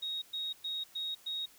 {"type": "tone bursts", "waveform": "sine", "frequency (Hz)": 3763, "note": "A#7", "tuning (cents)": 16, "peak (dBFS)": -34, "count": 5, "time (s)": [0.02, 1.46], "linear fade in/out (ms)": 10, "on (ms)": 200, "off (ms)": 110, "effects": ["white hiss -60 dBFS RMS until 1.58 s"]}